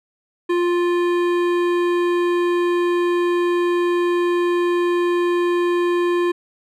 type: tone with hard clipping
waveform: triangle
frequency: 350 Hz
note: F4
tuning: 4 cents sharp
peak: -18 dBFS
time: 0.49-6.32 s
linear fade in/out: 10 ms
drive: 18 dB
effects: none